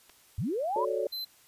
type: clicks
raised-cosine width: 0.2 ms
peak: -36 dBFS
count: 2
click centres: 0.095 / 0.098 s
type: linear sweep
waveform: sine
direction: up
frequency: 72.2 to 1046.5 Hz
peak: -28 dBFS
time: 0.38-0.85 s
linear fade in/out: 5 ms
type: chord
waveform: sine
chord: D major seventh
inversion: first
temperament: equal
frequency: 370 / 440 / 554.4 / 587.3 Hz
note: F#4 / A4 / C#5 / D5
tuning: 0 / 0 / 0 / 0 cents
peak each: -34 / -32 / -32 / -35 dBFS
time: 0.76-1.07 s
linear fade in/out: 2 ms
type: tone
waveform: square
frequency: 4066 Hz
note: B7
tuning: 50 cents sharp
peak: -34 dBFS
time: 1.12-1.25 s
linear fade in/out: 10 ms
effects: white hiss -60 dBFS RMS until 1.47 s + resampled to 32000 Hz